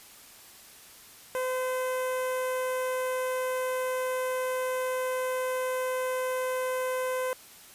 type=tone with notch filter; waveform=sawtooth; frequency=512 Hz; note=C5; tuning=38 cents flat; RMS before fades=-30 dBFS; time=1.35-7.33 s; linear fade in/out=0 ms; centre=4400 Hz; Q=0.66; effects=white hiss -51 dBFS RMS until 7.74 s + resampled to 32000 Hz